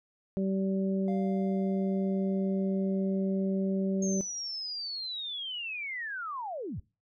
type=harmonic tone; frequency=192.6 Hz; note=G3; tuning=30 cents flat; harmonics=1 / 2 / 3; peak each=-28 / -34 / -38 dBFS; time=0.37-4.21 s; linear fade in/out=0 ms
type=tone with exponential decay; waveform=triangle; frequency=698.5 Hz; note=F5; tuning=in tune; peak=-36 dBFS; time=1.08-5.22 s; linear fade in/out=1 ms; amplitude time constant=900 ms
type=linear sweep; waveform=sine; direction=down; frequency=6500 to 55.8 Hz; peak=-34 dBFS; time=4.02-6.8 s; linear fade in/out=5 ms
effects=noise-tail reverb RT60 0.3 s tail -22 dB re dry